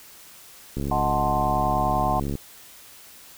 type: click train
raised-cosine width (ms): 3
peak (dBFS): -16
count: 112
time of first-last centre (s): 0.77-2.353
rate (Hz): 70.1
type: chord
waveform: sine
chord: D# diminished seventh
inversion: none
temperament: equal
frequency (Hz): 622.3 / 740 / 880 / 1046.5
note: D#5 / F#5 / A5 / C6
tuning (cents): 0 / 0 / 0 / 0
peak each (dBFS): -30 / -24 / -28 / -27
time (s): 0.91-2.2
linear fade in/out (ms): 5
effects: white hiss -47 dBFS RMS until 3.37 s

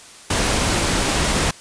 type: noise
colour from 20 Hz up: pink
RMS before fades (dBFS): -19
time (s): 0.3-1.51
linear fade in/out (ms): 5
effects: white hiss -42 dBFS RMS until 1.6 s + resampled to 22050 Hz

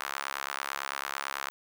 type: tone with high-pass filter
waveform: sawtooth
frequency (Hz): 69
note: C#2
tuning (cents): -7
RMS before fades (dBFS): -36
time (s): 0-1.5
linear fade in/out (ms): 0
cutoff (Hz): 1200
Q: 1.8
effects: none

